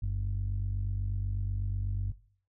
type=tone pair together; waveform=sine; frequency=48.15 / 96.3 Hz; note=G1 / G2; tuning=-30 / -30 cents; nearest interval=octave; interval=1200 cents; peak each=-29 / -30 dBFS; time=0.02-2.12 s; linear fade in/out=10 ms; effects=noise-tail reverb RT60 0.5 s tail -19 dB re dry + tanh soft clip ceiling -25 dBFS